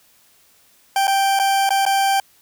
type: tone with dropouts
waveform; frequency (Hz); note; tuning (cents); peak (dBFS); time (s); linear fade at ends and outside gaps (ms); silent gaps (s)
40% pulse; 784; G5; 0; -14; 0.96-2.2; 2; 1.071-1.078 / 1.391-1.397 / 1.692-1.705 / 1.853-1.863
effects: white hiss -55 dBFS RMS until 2.41 s